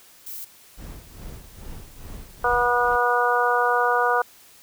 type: noise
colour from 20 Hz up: violet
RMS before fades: -35 dBFS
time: 0.26-0.45 s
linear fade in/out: 10 ms
type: noise with tremolo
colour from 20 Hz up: brown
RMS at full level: -36 dBFS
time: 0.77-2.97 s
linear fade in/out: 20 ms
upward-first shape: sine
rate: 2.4 Hz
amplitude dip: 75%
type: harmonic tone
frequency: 243 Hz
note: B3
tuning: 28 cents flat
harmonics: 2 / 3 / 4 / 5 / 6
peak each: -24 / -24 / -24 / -24 / -24 dBFS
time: 2.44-4.22 s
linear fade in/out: 5 ms
effects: white hiss -51 dBFS RMS until 4.62 s